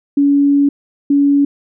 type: tone bursts at uneven times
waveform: sine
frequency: 283.2 Hz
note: C#4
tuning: 37 cents sharp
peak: -8 dBFS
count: 2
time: 0.17-0.69 / 1.1-1.45 s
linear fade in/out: 5 ms
effects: none